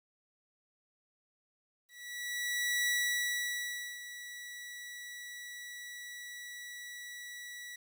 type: tone with ADSR envelope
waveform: sawtooth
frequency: 1944 Hz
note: B6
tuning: 28 cents flat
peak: -25 dBFS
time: 1.88-7.76 s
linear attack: 1000 ms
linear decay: 1100 ms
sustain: -15 dB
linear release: 6 ms
effects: 11-bit